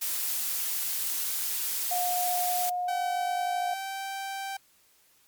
blue noise, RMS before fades -30 dBFS, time 0.01-2.7 s, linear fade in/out 10 ms
sine tone, 718 Hz, F5, 48 cents sharp, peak -27 dBFS, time 1.91-3.74 s, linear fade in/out 5 ms
sawtooth tone with pitch glide, 764 to 780.5 Hz, G5 to G5, -45 to -8 cents, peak -29 dBFS, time 2.88-4.57 s, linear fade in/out 5 ms, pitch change +37 cents, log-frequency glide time 3.07-4.15 s
effects white hiss -63 dBFS RMS until 5.27 s + MP3 96 kbps

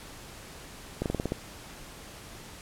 slowing click train, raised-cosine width 2 ms, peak -15 dBFS, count 7, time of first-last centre 1.02-1.321 s, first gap 38 ms, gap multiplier 1.11, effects pink hiss -46 dBFS RMS until 2.61 s + low-pass 12000 Hz 12 dB/octave

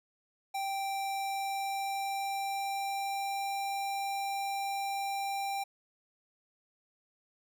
square tone with pitch glide, 784 to 790.4 Hz, G5 to G5, 0 to +14 cents, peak -33 dBFS, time 0.54-5.64 s, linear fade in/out 10 ms, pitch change +14 cents, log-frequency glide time 1.13-3.52 s, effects none

